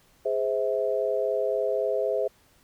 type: chord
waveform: sine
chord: Ab augmented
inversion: none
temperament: just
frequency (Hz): 415.3 / 519.1 / 648.9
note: Ab4 / C5 / E5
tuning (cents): 0 / -14 / -27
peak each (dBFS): -28 / -27 / -28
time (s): 0.25-2.28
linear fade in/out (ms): 10
effects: pink hiss -61 dBFS RMS until 2.63 s